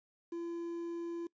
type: tone with quantisation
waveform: triangle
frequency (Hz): 339.6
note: F4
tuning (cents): -48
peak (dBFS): -35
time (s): 0.32-1.27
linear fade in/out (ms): 5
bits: 10
effects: noise-tail reverb RT60 0.1 s tail -22 dB re dry + resampled to 16000 Hz